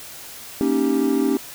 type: chord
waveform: triangle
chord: Eb dominant seventh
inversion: second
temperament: equal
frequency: 233.1 / 277.2 / 311.1 / 392 Hz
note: Bb3 / Db4 / Eb4 / G4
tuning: 0 / 0 / 0 / 0 cents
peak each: -23 / -18 / -22 / -21 dBFS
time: 0.61-1.37 s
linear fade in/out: 0 ms
effects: white hiss -38 dBFS RMS until 1.54 s